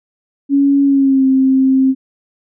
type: tone with pitch glide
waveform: sine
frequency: 279.4 to 264.6 Hz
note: C#4 to C4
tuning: +14 to +20 cents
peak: -8 dBFS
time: 0.49-1.95 s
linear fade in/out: 50 ms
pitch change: -94 cents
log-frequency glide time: 0.84-1.26 s
effects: none